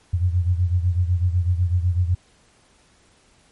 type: beating tone pair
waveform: sine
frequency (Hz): 87.31 / 95.31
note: F2 / G2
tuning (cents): 0 / -48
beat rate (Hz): 8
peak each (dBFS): -18 / -23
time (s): 0.13-2.15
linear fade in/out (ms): 10
effects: pink hiss -57 dBFS RMS until 3.51 s + MP3 48 kbps